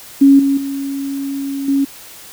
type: tone with level steps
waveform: sine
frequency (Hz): 276.2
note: C#4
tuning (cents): -6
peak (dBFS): -4 / -11 / -19 / -11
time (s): 0.21-1.85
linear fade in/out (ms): 10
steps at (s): 0.39 / 0.57 / 1.68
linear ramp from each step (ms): 5
effects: white hiss -37 dBFS RMS until 2.32 s